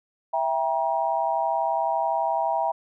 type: chord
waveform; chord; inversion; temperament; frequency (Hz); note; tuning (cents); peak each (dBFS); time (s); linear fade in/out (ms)
sine; E diminished; none; just; 659.3 / 791.1 / 949.3; E5 / G5 / Bb5; 0 / +16 / +31; -26; 0.33-2.72; 10
effects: none